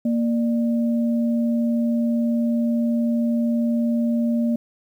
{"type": "tone pair together", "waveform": "sine", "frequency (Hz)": [233.1, 594.5], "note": ["A#3", "D5"], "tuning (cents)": [0, 21], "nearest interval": "octave + major third", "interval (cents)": 1621, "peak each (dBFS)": [-18, -30], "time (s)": [0.05, 4.56], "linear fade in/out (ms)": 5, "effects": ["9-bit"]}